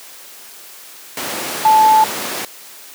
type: tone in noise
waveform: sine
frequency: 871 Hz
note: A5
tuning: 18 cents flat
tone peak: -7 dBFS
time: 1.65-2.04 s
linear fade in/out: 2 ms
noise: pink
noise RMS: -22 dBFS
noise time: 1.17-2.45 s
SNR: +12 dB
effects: white hiss -38 dBFS RMS until 2.94 s + high-pass 300 Hz 12 dB/octave